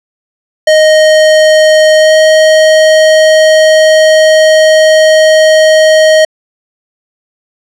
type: tone with pitch glide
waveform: square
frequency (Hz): 622.3 to 627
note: D#5 to D#5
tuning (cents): 0 to +13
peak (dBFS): -3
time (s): 0.67-6.25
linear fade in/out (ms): 5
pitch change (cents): +13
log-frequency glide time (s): 1.98-2.14
effects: low-pass 7000 Hz 12 dB/octave